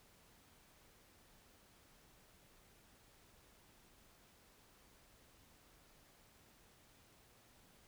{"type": "silence", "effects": ["pink hiss -67 dBFS RMS until 7.87 s"]}